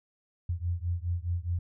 sine beating tone pair, 85 / 89.8 Hz, F2 / F2, -46 / +49 cents, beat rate 4.8 Hz, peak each -31 / -32 dBFS, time 0.49-1.59 s, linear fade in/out 5 ms, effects none

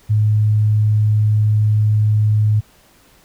sine tone, 106.6 Hz, G#2, 46 cents sharp, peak -11 dBFS, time 0.09-2.61 s, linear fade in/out 20 ms, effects pink hiss -51 dBFS RMS until 3.24 s

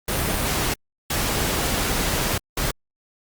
pink noise bursts at uneven times, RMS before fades -23 dBFS, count 3, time 0.08-0.74 / 1.1-2.38 / 2.57-2.71 s, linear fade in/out 5 ms, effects Opus 32 kbps

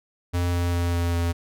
square tone with pitch steps, 87.8 / 87.19 / 86.59 / 85.99 / 85.4 Hz, F2 / F2 / F2 / F2 / F2, +10 / -2 / -14 / -26 / -38 cents, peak -22 dBFS, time 0.33-1.33 s, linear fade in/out 20 ms, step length 200 ms, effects none

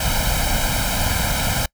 pink noise with comb filter, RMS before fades -20 dBFS, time 0-1.66 s, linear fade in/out 5 ms, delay 1.3 ms, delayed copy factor +0.9, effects noise-tail reverb RT60 0.1 s tail -25 dB re dry

